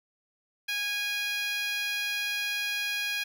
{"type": "tone with high-pass filter", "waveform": "10% pulse", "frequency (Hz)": 823, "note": "G#5", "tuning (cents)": -16, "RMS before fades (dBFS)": -31, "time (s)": [0.68, 3.24], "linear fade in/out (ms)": 10, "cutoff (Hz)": 2000, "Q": 2.6, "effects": []}